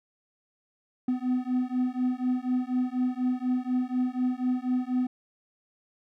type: beating tone pair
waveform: triangle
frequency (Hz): 250 / 254.1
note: B3 / B3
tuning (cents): +21 / +49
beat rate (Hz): 4.1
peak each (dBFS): -26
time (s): 1.08-5.07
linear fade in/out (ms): 5
effects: none